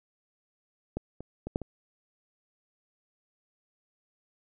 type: clicks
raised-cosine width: 2 ms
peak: -18 / -27 / -22 / -14 / -24 dBFS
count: 5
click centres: 0.97 / 1.206 / 1.47 / 1.559 / 1.617 s
effects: none